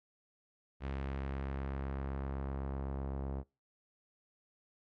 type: tone with low-pass filter sweep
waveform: sawtooth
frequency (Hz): 67.9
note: C#2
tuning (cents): -35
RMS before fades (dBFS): -39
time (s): 0.8-3.44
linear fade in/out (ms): 50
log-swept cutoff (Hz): 2600 to 780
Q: 0.99
effects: noise-tail reverb RT60 0.3 s tail -25 dB re dry